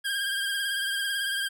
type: tone with vibrato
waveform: 25% pulse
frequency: 1605 Hz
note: G6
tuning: 40 cents sharp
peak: -23 dBFS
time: 0.04-1.49 s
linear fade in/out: 20 ms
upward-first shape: triangle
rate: 18 Hz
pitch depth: 47 cents each way
effects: none